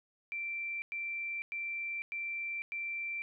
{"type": "tone bursts", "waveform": "sine", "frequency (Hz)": 2349, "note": "D7", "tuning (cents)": 0, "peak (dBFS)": -35, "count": 5, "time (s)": [0.32, 3.22], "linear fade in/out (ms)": 0, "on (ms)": 500, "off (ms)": 100, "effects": []}